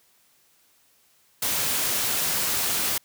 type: noise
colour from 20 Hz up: white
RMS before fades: -25 dBFS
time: 1.42-2.98 s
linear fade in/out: 5 ms
effects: white hiss -62 dBFS RMS until 3.04 s + high-pass 60 Hz 12 dB/octave